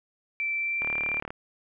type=tone with pitch glide; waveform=sine; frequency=2335 to 2365 Hz; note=D7 to D7; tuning=-11 to +12 cents; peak=-26 dBFS; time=0.4-1.2 s; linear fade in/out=0 ms; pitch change=+23 cents; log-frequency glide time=0.56-0.94 s
type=click train; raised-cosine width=0.5 ms; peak=-20 dBFS; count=19; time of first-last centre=0.82-1.305 s; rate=37.1 Hz
effects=none

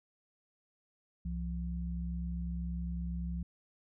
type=tone pair together; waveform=sine; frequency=64.9 / 172.9 Hz; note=C2 / F3; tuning=-13 / -17 cents; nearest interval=octave + perfect fourth; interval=1696 cents; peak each=-36 / -38 dBFS; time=1.25-3.43 s; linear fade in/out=5 ms; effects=none

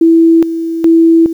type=tone with tremolo; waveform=sine; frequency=329.6 Hz; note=E4; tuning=in tune; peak=-3 dBFS; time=0.01-1.33 s; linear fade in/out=5 ms; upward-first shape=square; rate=1.2 Hz; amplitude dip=70%; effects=7-bit

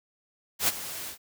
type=noise with ADSR envelope; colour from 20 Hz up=white; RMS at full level=-22 dBFS; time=0.59-1.18 s; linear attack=90 ms; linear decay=27 ms; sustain=-15 dB; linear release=98 ms; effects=none

